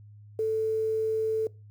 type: tone with quantisation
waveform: sine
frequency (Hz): 440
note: A4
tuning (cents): 0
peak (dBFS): -24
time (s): 0.39-1.47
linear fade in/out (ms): 2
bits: 9
effects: noise-tail reverb RT60 0.3 s tail -23 dB re dry + added 104 Hz sine -47 dBFS peak until 1.7 s